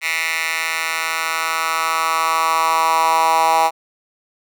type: tone with high-pass filter sweep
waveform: 10% pulse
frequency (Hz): 162.4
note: E3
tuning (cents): -26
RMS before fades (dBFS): -18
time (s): 0.01-3.71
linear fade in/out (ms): 50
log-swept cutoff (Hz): 2000 to 850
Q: 3.8
effects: none